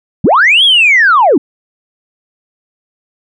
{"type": "linear two-way sweep", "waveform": "sine", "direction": "up then down", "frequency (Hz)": [116.54, 3400, 234.1], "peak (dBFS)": -3, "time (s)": [0.24, 1.38], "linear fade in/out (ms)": 5, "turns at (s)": 0.64, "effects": ["tanh soft clip ceiling 0 dBFS"]}